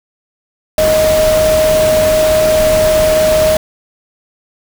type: tone in noise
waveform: sine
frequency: 624 Hz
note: D#5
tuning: 5 cents sharp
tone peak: -8 dBFS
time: 0.78-3.57 s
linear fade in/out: 2 ms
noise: pink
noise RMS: -18 dBFS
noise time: 0.78-3.57 s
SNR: +7 dB
effects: none